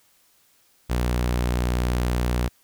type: tone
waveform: sawtooth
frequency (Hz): 60.8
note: B1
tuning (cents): -26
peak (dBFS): -17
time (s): 0.89-2.49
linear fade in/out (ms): 20
effects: white hiss -61 dBFS RMS until 2.63 s